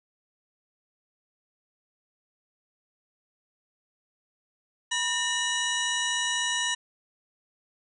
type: harmonic tone with a mistuned harmonic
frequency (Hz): 972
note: B5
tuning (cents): -28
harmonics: 1 / 2 / 3 / 4 / 6 / 7 / 8 / 9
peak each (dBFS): -35 / -30 / -30 / -34 / -35 / -38 / -40 / -40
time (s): 4.91-6.75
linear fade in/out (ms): 10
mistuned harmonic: 2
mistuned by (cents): -110
effects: none